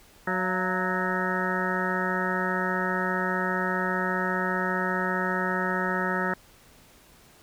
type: harmonic tone with a mistuned harmonic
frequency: 185 Hz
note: F#3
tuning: in tune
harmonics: 1 / 2 / 3 / 4 / 5 / 7 / 8 / 9 / 10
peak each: -31 / -33 / -35 / -37 / -33 / -32 / -35 / -34 / -32 dBFS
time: 0.27-6.34 s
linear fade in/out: 5 ms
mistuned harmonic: 4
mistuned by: -100 cents
effects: pink hiss -55 dBFS RMS until 7.42 s